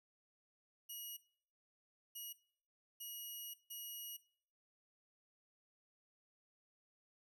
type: tone bursts at uneven times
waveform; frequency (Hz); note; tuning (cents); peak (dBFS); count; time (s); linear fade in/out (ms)
5% pulse; 2900; F#7; -35; -38; 4; 0.89-1.17 / 2.15-2.33 / 3-3.54 / 3.7-4.17; 10
effects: noise-tail reverb RT60 0.6 s tail -21 dB re dry